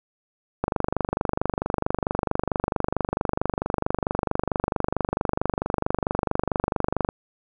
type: click train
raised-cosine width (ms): 1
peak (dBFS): -8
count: 159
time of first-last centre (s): 0.64-7.089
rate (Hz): 24.5
effects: none